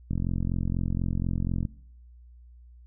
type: click train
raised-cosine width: 5 ms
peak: -16 dBFS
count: 69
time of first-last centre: 0.11-1.652 s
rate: 44.1 Hz
effects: noise-tail reverb RT60 0.7 s tail -23 dB re dry + added 60 Hz sine -48 dBFS peak until 2.86 s